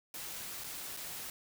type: noise with dropouts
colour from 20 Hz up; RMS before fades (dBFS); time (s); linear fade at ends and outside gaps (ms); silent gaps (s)
white; -43; 0.14-1.3; 2; 0.638-0.642 / 0.967-0.971
effects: none